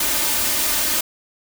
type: noise with comb filter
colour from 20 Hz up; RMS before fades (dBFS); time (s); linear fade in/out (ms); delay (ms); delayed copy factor
white; -20; 0-1.01; 5; 3.3; +0.6
effects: none